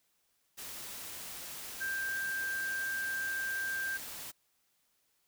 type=tone in noise; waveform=sine; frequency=1580 Hz; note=G6; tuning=13 cents sharp; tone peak=-33 dBFS; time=1.8-3.98 s; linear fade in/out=20 ms; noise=white; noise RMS=-44 dBFS; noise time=0.57-4.32 s; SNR=+8 dB; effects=white hiss -75 dBFS RMS until 5.27 s